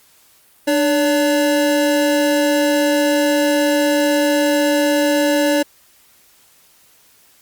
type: tone pair together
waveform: square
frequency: 297.3 / 571 Hz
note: D4 / D5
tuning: +21 / -49 cents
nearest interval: major seventh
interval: 1130 cents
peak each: -17 dBFS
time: 0.67-5.63 s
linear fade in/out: 10 ms
effects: white hiss -52 dBFS RMS until 7.41 s + Opus 48 kbps